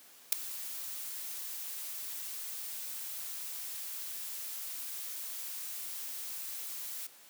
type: noise with ADSR envelope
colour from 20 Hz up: blue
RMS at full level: -21 dBFS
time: 0.32-7.07 s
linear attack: 6 ms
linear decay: 6 ms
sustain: -20 dB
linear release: 6 ms
effects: white hiss -57 dBFS RMS until 7.29 s + high-pass 200 Hz 12 dB/octave